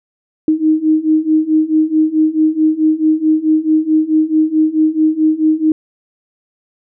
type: beating tone pair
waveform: sine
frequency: 310 / 314.6 Hz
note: D#4 / D#4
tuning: -6 / +19 cents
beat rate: 4.6 Hz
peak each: -14 / -12 dBFS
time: 0.48-5.72 s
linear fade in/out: 2 ms
effects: none